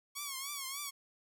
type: tone with vibrato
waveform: 5% pulse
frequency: 1108 Hz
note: C#6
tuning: 1 cent flat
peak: -27 dBFS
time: 0.15-0.91 s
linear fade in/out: 20 ms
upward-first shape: triangle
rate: 3.4 Hz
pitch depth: 110 cents each way
effects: none